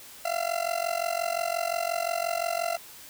40% pulse tone with amplitude modulation, 682 Hz, F5, 41 cents flat, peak -22 dBFS, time 0.25-2.77 s, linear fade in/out 5 ms, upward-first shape sine, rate 45.7 Hz, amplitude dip 90%, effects white hiss -47 dBFS RMS until 3.09 s

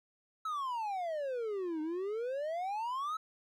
triangle exponential two-way sweep, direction down then up, 1316 to 303.5 to 1316 Hz, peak -32 dBFS, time 0.45-3.17 s, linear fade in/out 5 ms, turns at 1.81 s, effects none

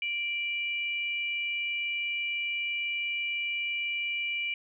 sine tone pair together, 2351 / 2923 Hz, D7 / F#7, +1 / -22 cents, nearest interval major third, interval 377 cents, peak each -30 / -35 dBFS, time 0.02-4.54 s, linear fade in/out 2 ms, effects none

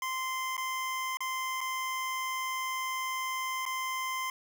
25% pulse tone with dropouts, 1040 Hz, C6, 11 cents flat, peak -28 dBFS, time 0.02-4.3 s, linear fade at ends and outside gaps 2 ms, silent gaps 0.568-0.578 / 1.171-1.205 / 1.607-1.612 / 3.654-3.662 s, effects none

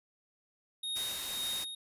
square tone with tremolo, 3729 Hz, A#7, in tune, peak -34 dBFS, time 0.83-1.75 s, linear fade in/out 5 ms, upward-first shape sine, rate 1.9 Hz, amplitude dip 55%
white noise, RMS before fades -40 dBFS, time 0.95-1.65 s, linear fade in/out 20 ms
effects resampled to 32000 Hz

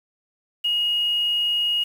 sine tone with quantisation, 2875 Hz, F7, 50 cents sharp, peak -19 dBFS, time 0.64-1.84 s, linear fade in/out 10 ms, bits 7, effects none

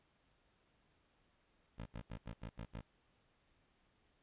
15% pulse tone bursts, 56 Hz, A1, 31 cents sharp, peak -38 dBFS, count 7, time 1.78-2.812 s, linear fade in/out 10 ms, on 78 ms, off 81 ms, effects pink hiss -75 dBFS RMS until 4.22 s + resampled to 8000 Hz

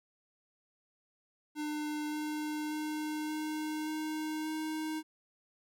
square tone with pitch steps, 300.9 / 303.2 / 305.5 / 307.8 / 310.1 / 312.4 Hz, D4 / D#4 / D#4 / D#4 / D#4 / D#4, +42 / -45 / -32 / -19 / -6 / +7 cents, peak -35 dBFS, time 1.55-5.03 s, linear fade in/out 50 ms, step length 580 ms, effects none

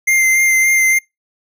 square tone with vibrato, 2093 Hz, C7, in tune, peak -11 dBFS, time 0.07-0.99 s, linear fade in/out 10 ms, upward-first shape sine, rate 3.5 Hz, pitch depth 16 cents each way, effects noise-tail reverb RT60 0.2 s tail -26 dB re dry

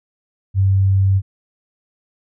sine tone, 96.7 Hz, G2, 23 cents flat, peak -11 dBFS, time 0.54-1.22 s, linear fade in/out 50 ms, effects none

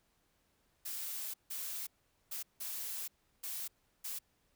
blue noise bursts at uneven times, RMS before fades -41 dBFS, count 6, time 0.85-1.34 / 1.5-1.87 / 2.31-2.43 / 2.6-3.08 / 3.43-3.68 / 4.04-4.19 s, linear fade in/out 10 ms, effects pink hiss -75 dBFS RMS until 4.55 s

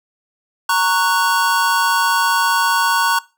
square chord, F# major, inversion first, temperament just, 925 / 1110 / 1480 Hz, A#5 / C#6 / F#6, -14 / +2 / 0 cents, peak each -19 dBFS, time 0.69-3.19 s, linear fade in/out 5 ms, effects noise-tail reverb RT60 0.3 s tail -22 dB re dry

